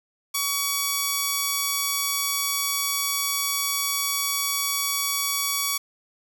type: tone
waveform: 5% pulse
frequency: 1130 Hz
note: C#6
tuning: 33 cents sharp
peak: -11 dBFS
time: 0.34-5.78 s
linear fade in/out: 10 ms
effects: none

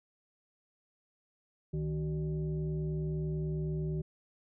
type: tone with frequency modulation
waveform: sine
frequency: 155.56 Hz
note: D#3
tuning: in tune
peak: -31 dBFS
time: 1.73-4.02 s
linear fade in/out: 10 ms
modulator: 222 Hz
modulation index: 0.75
effects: none

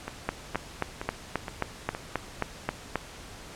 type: two click trains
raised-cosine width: 0.5 ms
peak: -11 / -18 dBFS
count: 11 / 5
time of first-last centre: 0.29-2.957 / 0.08-1.949 s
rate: 3.75 / 2.14 Hz
effects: pink hiss -45 dBFS RMS until 3.55 s + low-pass 9000 Hz 12 dB/octave

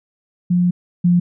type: tone pair in turn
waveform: sine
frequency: 177.5 / 175.77 Hz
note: F3 / F3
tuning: +28 / +11 cents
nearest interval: unison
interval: 17 cents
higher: first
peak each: -12 / -10 dBFS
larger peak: second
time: 0.5-0.71 / 1.04-1.2 s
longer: first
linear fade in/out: 10 ms
effects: none

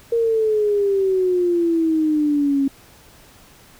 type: exponential sweep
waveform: sine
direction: down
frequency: 468.4 to 271.8 Hz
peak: -15 dBFS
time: 0.12-2.68 s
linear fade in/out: 5 ms
effects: pink hiss -48 dBFS RMS until 3.79 s

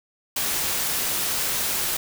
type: noise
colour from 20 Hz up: white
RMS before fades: -25 dBFS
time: 0.36-1.97 s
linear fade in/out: 5 ms
effects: none

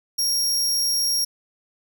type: tone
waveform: sawtooth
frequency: 5588 Hz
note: F8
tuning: in tune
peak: -17 dBFS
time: 0.18-1.25 s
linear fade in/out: 10 ms
effects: none

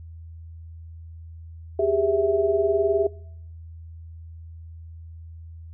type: tone cluster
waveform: sine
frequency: 389.5 / 409.2 / 658 Hz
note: G4 / G#4 / E5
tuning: -11 / -26 / -3 cents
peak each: -23 dBFS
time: 1.79-3.07 s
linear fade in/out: 5 ms
effects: noise-tail reverb RT60 0.7 s tail -23 dB re dry + added 82 Hz sine -38 dBFS peak until 5.73 s

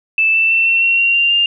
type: tone with pitch steps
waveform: sine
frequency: 2637 / 2660 / 2683 / 2706 / 2730 / 2754 / 2778 / 2802 Hz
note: E7 / E7 / E7 / E7 / F7 / F7 / F7 / F7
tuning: 0 / +15 / +30 / +45 / -40 / -25 / -10 / +5 cents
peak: -10 dBFS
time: 0.18-1.46 s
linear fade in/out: 2 ms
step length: 160 ms
effects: none

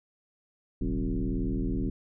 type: tone with frequency modulation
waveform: sine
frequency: 110 Hz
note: A2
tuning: in tune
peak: -26 dBFS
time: 0.81-1.9 s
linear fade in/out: 5 ms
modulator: 78.8 Hz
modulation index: 2.8
effects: none

